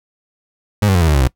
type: tone with pitch steps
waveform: 30% pulse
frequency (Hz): 103.83 / 95.76 / 88.32 / 81.46 / 75.13 / 69.3 / 63.91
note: G#2 / G2 / F2 / E2 / D2 / C#2 / C2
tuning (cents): 0 / -40 / +20 / -20 / +40 / 0 / -40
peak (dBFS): -8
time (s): 0.82-1.275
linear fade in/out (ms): 5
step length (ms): 65
effects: noise-tail reverb RT60 0.1 s tail -21 dB re dry